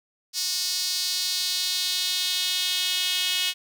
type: tone with high-pass filter sweep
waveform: sawtooth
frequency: 365.7 Hz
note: F#4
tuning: 20 cents flat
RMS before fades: -26 dBFS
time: 0.33-3.54 s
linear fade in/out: 50 ms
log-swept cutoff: 4900 to 3100 Hz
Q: 3
effects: none